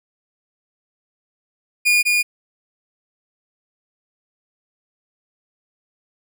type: tone with echo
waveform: 40% pulse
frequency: 2434 Hz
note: D#7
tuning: 39 cents flat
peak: -12 dBFS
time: 1.85-2.03 s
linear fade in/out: 20 ms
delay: 200 ms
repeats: 1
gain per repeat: -2 dB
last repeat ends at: 2.23 s
effects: none